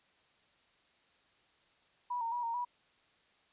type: tone with pitch steps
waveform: sine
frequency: 977 / 919 / 967 / 925 / 974 Hz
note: B5 / A#5 / B5 / A#5 / B5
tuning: -19 / -25 / -37 / -14 / -24 cents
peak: -33 dBFS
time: 2.1-2.65 s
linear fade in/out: 10 ms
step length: 110 ms
effects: white hiss -69 dBFS RMS until 3.52 s + resampled to 8000 Hz